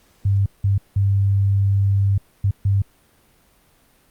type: tone bursts at uneven times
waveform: sine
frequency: 98.9 Hz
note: G2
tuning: 16 cents sharp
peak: -14 dBFS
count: 5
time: 0.25-0.46 / 0.64-0.78 / 0.96-2.18 / 2.44-2.51 / 2.65-2.82 s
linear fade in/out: 5 ms
effects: pink hiss -57 dBFS RMS until 4.1 s + Opus 48 kbps